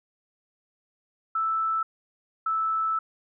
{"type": "tone pair in turn", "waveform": "sine", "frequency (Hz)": [1318.5, 1313.4], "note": ["E6", "E6"], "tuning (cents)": [0, -7], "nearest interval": "unison", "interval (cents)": 7, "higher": "first", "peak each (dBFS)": -23, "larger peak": "neither", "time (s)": [[1.35, 1.83], [2.46, 2.99]], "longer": "second", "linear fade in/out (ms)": 5, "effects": []}